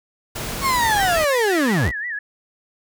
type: noise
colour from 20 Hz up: pink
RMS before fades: -28 dBFS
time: 0.35-1.25 s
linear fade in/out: 10 ms
type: linear sweep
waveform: 35% pulse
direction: down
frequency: 1114 to 43 Hz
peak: -15 dBFS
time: 0.61-1.92 s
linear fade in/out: 50 ms
type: tone with vibrato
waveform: sine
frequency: 1807 Hz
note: A6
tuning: 46 cents sharp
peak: -24 dBFS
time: 0.82-2.19 s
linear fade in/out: 5 ms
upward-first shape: sine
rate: 5.8 Hz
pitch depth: 150 cents each way
effects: none